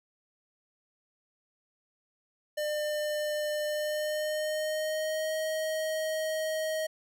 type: tone with pitch glide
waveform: square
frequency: 601 to 629.4 Hz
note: D5 to D#5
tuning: +40 to +20 cents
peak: -30 dBFS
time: 2.57-6.87 s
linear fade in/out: 10 ms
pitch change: +80 cents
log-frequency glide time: 3.65-5.34 s
effects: none